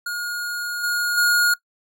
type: tone with level steps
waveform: square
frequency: 1433 Hz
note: F6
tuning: 44 cents sharp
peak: -25 / -20 / -15 dBFS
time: 0.06-1.54 s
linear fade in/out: 5 ms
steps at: 0.83 / 1.17 s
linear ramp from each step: 10 ms
effects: noise-tail reverb RT60 0.1 s tail -21 dB re dry